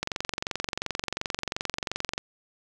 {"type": "click train", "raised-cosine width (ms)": 0.2, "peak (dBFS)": -11, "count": 50, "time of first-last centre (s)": [0.03, 2.179], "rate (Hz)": 22.8, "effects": []}